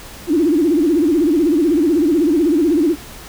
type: tone with vibrato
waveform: sine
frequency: 317.5 Hz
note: D#4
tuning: 35 cents sharp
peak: -11 dBFS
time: 0.27-2.96 s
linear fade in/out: 50 ms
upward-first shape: sine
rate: 16 Hz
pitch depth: 190 cents each way
effects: added 60 Hz sine -46 dBFS peak until 3.28 s + pink hiss -36 dBFS RMS until 3.28 s